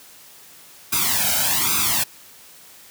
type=noise with flanger; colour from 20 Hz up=white; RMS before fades=-20 dBFS; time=0.92-2.04 s; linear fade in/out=10 ms; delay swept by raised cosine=0.81 to 1.33 ms; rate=1.2 Hz; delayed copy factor=+0.85; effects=white hiss -46 dBFS RMS until 2.9 s + high-pass 80 Hz 12 dB/octave